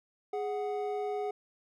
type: tone pair together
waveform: triangle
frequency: 415.3 / 739.2 Hz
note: G#4 / F#5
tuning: 0 / -2 cents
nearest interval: minor seventh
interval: 998 cents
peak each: -31 / -34 dBFS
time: 0.33-1.31 s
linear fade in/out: 5 ms
effects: none